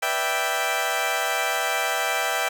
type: chord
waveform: 15% pulse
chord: E minor seventh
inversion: second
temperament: equal with one note detuned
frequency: 491.6 / 587.3 / 659.3 / 784 Hz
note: B4 / D5 / E5 / G5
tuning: -8 / 0 / 0 / 0 cents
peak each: -25 / -25 / -21 / -19 dBFS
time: 0.02-2.49 s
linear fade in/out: 10 ms
effects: none